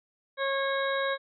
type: harmonic tone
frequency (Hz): 546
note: C#5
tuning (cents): -26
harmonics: 1 / 2 / 3 / 4 / 6 / 7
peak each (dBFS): -29 / -33 / -32 / -39 / -46 / -37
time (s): 0.37-1.18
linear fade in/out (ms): 50
effects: none